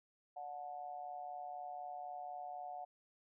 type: tone with amplitude modulation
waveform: sine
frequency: 729 Hz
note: F#5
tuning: 26 cents flat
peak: -40 dBFS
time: 0.36-2.85 s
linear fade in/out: 10 ms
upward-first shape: sine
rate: 144 Hz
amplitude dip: 75%
effects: none